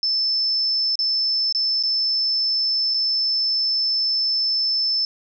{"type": "tone with dropouts", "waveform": "sine", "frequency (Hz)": 5274, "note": "E8", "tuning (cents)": 0, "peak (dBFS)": -18, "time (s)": [0.03, 5.05], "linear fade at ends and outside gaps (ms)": 1, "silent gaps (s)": [[0.955, 0.99], [1.525, 1.548], [1.827, 1.835], [2.939, 2.943]], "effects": []}